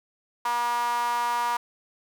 sawtooth tone with high-pass filter, 239.2 Hz, A#3, 45 cents sharp, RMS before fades -26 dBFS, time 0.45-1.57 s, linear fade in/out 5 ms, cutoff 1000 Hz, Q 7.5, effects none

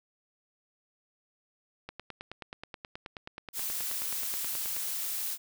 click train, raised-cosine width 0.3 ms, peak -24 dBFS, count 28, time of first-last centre 1.89-4.765 s, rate 9.39 Hz
blue noise, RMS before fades -34 dBFS, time 3.53-5.38 s, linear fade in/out 50 ms
effects none

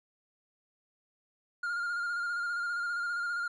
triangle tone with vibrato, 1411 Hz, F6, 17 cents sharp, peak -29 dBFS, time 1.63-3.48 s, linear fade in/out 5 ms, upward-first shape square, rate 15 Hz, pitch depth 24 cents each way, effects resampled to 24000 Hz

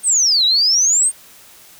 sine exponential two-way sweep, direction down then up, 8860 to 3800 to 8860 Hz, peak -11 dBFS, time 0.03-1.12 s, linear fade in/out 50 ms, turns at 0.45 s, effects white hiss -44 dBFS RMS until 1.79 s

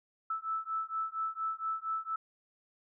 sine beating tone pair, 1312 / 1316.3 Hz, E6 / E6, -9 / -3 cents, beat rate 4.3 Hz, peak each -36 / -36 dBFS, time 0.3-2.16 s, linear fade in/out 5 ms, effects none

